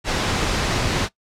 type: noise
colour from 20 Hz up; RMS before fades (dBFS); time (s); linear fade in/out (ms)
pink; -21; 0.04-1.09; 50
effects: noise-tail reverb RT60 0.1 s tail -19 dB re dry + low-pass 6000 Hz 12 dB/octave